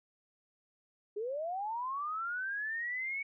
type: linear sweep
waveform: sine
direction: up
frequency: 399 to 2245 Hz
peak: -34 dBFS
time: 1.16-3.23 s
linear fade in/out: 10 ms
effects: none